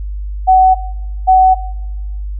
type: tone pair in turn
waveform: sine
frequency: 751 / 751 Hz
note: F#5 / F#5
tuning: +26 / +26 cents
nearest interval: unison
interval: 0 cents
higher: neither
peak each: -4 dBFS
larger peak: neither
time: 0.47-0.75 / 1.27-1.55 s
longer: neither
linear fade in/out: 20 ms
effects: noise-tail reverb RT60 1.0 s tail -20 dB re dry + added 50 Hz sine -19 dBFS peak until 2.39 s